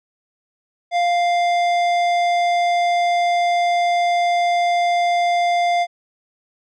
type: tone with tanh clipping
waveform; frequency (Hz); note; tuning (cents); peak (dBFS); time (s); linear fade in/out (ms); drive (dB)
triangle; 698.5; F5; 0; -17; 0.91-5.87; 50; 18
effects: none